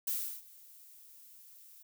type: noise with ADSR envelope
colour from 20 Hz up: violet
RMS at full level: -33 dBFS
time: 0.07-1.83 s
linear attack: 7 ms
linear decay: 340 ms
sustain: -23 dB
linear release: 10 ms
effects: none